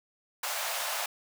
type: high-pass noise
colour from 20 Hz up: pink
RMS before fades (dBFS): -33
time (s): 0.43-1.06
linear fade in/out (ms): 5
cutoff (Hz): 580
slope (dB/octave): 48
effects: none